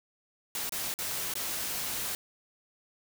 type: noise with dropouts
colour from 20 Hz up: white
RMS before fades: -34 dBFS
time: 0.55-2.15 s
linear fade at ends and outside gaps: 1 ms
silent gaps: 0.694-0.722 / 0.94-0.988 / 1.338-1.354 s
effects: none